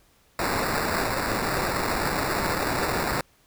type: noise with sample-and-hold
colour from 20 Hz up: blue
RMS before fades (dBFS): -26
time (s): 0.39-3.21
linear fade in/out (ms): 2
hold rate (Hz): 3150
effects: pink hiss -61 dBFS RMS until 3.46 s